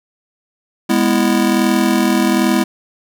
square chord, E major, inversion first, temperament just, 206 / 247.2 / 329.6 Hz, G#3 / B3 / E4, -14 / +2 / 0 cents, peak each -17 dBFS, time 0.89-2.64 s, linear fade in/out 10 ms, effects none

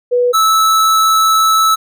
sine / square tone pair in turn, 490 / 1308.1 Hz, B4 / E6, -14 / -14 cents, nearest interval octave + perfect fourth, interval 1700 cents, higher second, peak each -9 dBFS, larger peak neither, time 0.11-0.33 / 0.33-1.76 s, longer second, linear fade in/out 20 ms, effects none

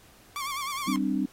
sawtooth tone with vibrato, 1117 Hz, C#6, 13 cents sharp, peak -27 dBFS, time 0.36-0.96 s, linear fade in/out 0 ms, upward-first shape sine, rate 9.7 Hz, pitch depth 95 cents each way
sine chord, G suspended fourth, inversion none, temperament equal with one note detuned, 196 / 261.6 / 298.3 Hz, G3 / C4 / D4, 0 / 0 / +27 cents, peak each -29 / -28 / -29 dBFS, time 0.87-1.26 s, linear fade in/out 10 ms
effects pink hiss -56 dBFS RMS until 1.32 s + AAC 48 kbps

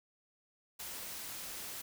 white noise, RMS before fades -44 dBFS, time 0.79-1.82 s, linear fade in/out 10 ms, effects none

